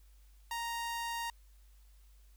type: tone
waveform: sawtooth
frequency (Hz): 932.3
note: A#5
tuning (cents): 0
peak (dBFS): -32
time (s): 0.51-1.3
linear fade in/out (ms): 2
effects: added 50 Hz sine -57 dBFS peak until 2.36 s + white hiss -71 dBFS RMS until 2.36 s